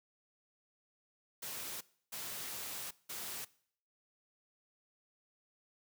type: noise bursts at uneven times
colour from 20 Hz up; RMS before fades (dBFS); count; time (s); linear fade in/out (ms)
white; -43; 3; 1.42-1.81 / 2.12-2.91 / 3.09-3.45; 10
effects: noise-tail reverb RT60 0.6 s tail -21 dB re dry + high-pass 80 Hz 12 dB/octave